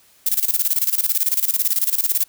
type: noise with tremolo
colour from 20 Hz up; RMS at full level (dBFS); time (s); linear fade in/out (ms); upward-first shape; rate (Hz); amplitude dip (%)
violet; -17; 0.26-2.24; 5; square; 18; 80
effects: white hiss -54 dBFS RMS until 2.28 s